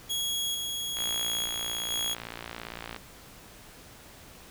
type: tone with tremolo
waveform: sawtooth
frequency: 3322 Hz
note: G#7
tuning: in tune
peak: -25 dBFS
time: 0.09-2.15 s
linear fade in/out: 20 ms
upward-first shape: square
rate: 1.1 Hz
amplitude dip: 30%
type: click train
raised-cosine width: 0.3 ms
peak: -21 dBFS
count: 116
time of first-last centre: 0.97-2.963 s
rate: 57.7 Hz
effects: pink hiss -50 dBFS RMS until 4.5 s